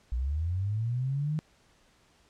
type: linear sweep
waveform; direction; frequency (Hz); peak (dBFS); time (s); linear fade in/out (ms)
sine; up; 57.2 to 157.4; -27; 0.12-1.39; 0
effects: pink hiss -64 dBFS RMS until 2.29 s + low-pass 8000 Hz 12 dB/octave